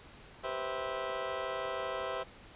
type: chord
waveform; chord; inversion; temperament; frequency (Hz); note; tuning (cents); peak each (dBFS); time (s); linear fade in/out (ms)
25% pulse; C major seventh; second; just; 392.4 / 490.5 / 523.3 / 654.1; G4 / B4 / C5 / E5; +2 / -12 / 0 / -14; -39 / -39 / -35 / -35; 0.43-2.24; 20
effects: pink hiss -54 dBFS RMS until 2.55 s + resampled to 8000 Hz